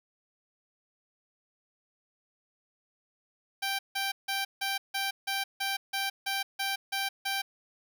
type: tone bursts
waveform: 10% pulse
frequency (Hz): 784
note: G5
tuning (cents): 0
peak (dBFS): -21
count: 12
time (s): 3.62-7.42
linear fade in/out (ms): 10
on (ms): 170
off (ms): 160
effects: none